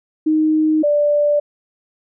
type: tone pair in turn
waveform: sine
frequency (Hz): 311.1 / 587.3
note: D#4 / D5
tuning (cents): 0 / 0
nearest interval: major seventh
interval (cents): 1100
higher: second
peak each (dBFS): -12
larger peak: neither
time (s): 0.26-0.83 / 0.83-1.4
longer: neither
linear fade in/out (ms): 10
effects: none